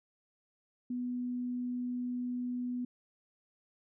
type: tone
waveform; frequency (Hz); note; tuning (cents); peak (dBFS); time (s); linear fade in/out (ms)
sine; 246.9; B3; 0; -33; 0.9-2.85; 5
effects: none